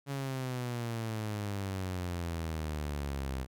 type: exponential sweep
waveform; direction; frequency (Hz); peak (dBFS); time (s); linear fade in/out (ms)
sawtooth; down; 141 to 64.3; -30; 0.06-3.47; 50
effects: none